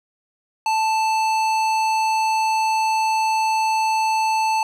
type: tone with hard clipping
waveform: sine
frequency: 880 Hz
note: A5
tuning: in tune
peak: -19 dBFS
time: 0.66-4.63 s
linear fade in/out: 2 ms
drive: 15 dB
effects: none